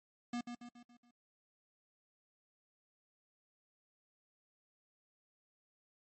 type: tone with echo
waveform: square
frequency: 240.5 Hz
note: B3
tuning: 46 cents flat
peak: -37 dBFS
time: 0.33-0.41 s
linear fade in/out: 5 ms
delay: 140 ms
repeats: 5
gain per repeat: -6 dB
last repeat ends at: 1.11 s
effects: noise-tail reverb RT60 0.1 s tail -26 dB re dry + MP3 32 kbps